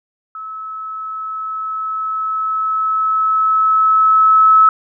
sine tone with level ramp, 1297 Hz, E6, 28 cents flat, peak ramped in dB -26 to -5 dBFS, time 0.35-4.69 s, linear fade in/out 2 ms, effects none

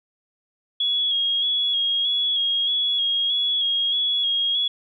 sine tone with vibrato, 3322 Hz, G#7, in tune, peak -19 dBFS, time 0.8-4.68 s, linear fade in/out 5 ms, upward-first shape square, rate 1.6 Hz, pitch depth 27 cents each way, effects none

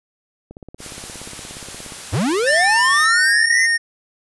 click train, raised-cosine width 2 ms, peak -23 dBFS, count 25, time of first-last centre 0.51-1.922 s, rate 17 Hz
white noise, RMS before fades -33 dBFS, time 0.78-3.09 s, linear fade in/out 50 ms
square linear sweep, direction up, 76.2 to 2093 Hz, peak -17 dBFS, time 2.12-3.67 s, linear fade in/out 20 ms
square tone with pitch glide, 1786 to 1843.7 Hz, A6 to A#6, +25 to -20 cents, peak -15 dBFS, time 2.46-3.78 s, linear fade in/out 20 ms, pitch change +55 cents, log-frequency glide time 2.64-3.35 s
effects resampled to 24000 Hz

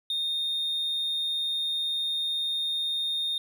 triangle tone, 3671 Hz, A#7, 27 cents flat, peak -24 dBFS, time 0.1-3.38 s, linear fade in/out 2 ms, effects tanh soft clip ceiling -21 dBFS

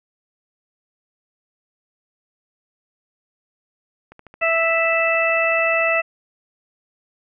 click train, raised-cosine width 0.5 ms, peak -27 dBFS, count 26, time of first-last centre 4.12-5.958 s, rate 13.6 Hz
harmonic tone, 659.3 Hz, E5, in tune, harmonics 1 / 2 / 3 / 4, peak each -20 / -24 / -22 / -20 dBFS, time 4.41-6.02 s, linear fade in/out 20 ms
effects none

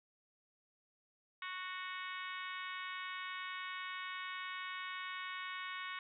harmonic tone, 369.2 Hz, F#4, 4 cents flat, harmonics 3 / 4 / 5 / 6 / 7 / 8 / 9 / 10, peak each -46 / -49 / -48 / -48 / -55 / -53 / -57 / -54 dBFS, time 1.42-5.99 s, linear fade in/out 2 ms, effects none

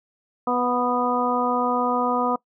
harmonic tone with a mistuned harmonic, 246.9 Hz, B3, in tune, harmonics 1 / 2 / 3 / 4 / 5, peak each -26 / -26 / -26 / -26 / -26 dBFS, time 0.47-2.36 s, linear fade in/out 5 ms, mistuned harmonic 3, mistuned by -16 cents, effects noise-tail reverb RT60 0.1 s tail -22 dB re dry

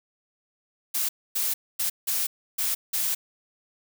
blue noise bursts at uneven times, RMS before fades -26 dBFS, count 6, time 0.94-1.09 / 1.35-1.54 / 1.79-1.9 / 2.07-2.27 / 2.58-2.75 / 2.93-3.15 s, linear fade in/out 10 ms, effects none

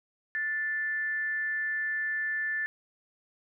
sine tone with frequency modulation, 1760 Hz, A6, in tune, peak -28 dBFS, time 0.35-2.66 s, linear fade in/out 0 ms, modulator 320 Hz, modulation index 0.26, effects none

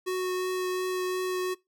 square tone with vibrato, 368.3 Hz, F#4, 8 cents flat, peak -28 dBFS, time 0.06-1.55 s, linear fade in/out 20 ms, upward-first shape triangle, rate 2.8 Hz, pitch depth 10 cents each way, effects noise-tail reverb RT60 0.2 s tail -22 dB re dry

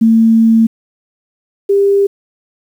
sine tone pair in turn, 225.4 / 398.7 Hz, A3 / G4, +42 / +29 cents, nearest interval minor seventh, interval 987 cents, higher second, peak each -5 / -7 dBFS, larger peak first, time 0.01-0.67 / 1.69-2.07 s, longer first, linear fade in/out 10 ms, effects 7-bit

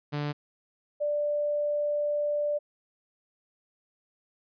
sawtooth / sine tone pair in turn, 146.83 / 588.7 Hz, D3 / D5, 0 / +4 cents, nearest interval 2 octaves, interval 2404 cents, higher second, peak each -25 dBFS, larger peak neither, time 0.12-0.33 / 1-2.59 s, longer second, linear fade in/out 20 ms, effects resampled to 11025 Hz

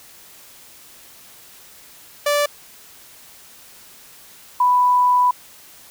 sawtooth / sine tone pair in turn, 583 / 990.6 Hz, D5 / B5, -13 / +5 cents, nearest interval major sixth, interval 918 cents, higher second, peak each -12 dBFS, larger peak neither, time 2.26-2.46 / 4.6-5.31 s, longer second, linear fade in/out 5 ms, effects white hiss -45 dBFS RMS until 5.9 s

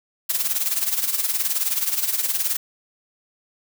blue noise with tremolo, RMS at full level -20 dBFS, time 0.29-2.57 s, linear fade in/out 10 ms, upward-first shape sine, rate 19 Hz, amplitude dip 70%, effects none

